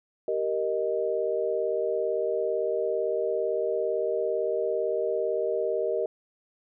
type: chord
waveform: sine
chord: Eb major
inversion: first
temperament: just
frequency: 388.9 / 466.7 / 622.3 Hz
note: G4 / Bb4 / Eb5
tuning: -14 / +2 / 0 cents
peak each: -30 / -28 / -29 dBFS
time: 0.28-6.06 s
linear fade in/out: 2 ms
effects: none